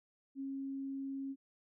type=tone; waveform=sine; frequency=271.9 Hz; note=C#4; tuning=33 cents flat; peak=-38 dBFS; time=0.35-1.36 s; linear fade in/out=50 ms; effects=none